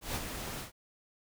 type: noise with ADSR envelope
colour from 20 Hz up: pink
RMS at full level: -34 dBFS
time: 0.01-0.72 s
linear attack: 140 ms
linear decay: 44 ms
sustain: -6 dB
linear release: 120 ms
effects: none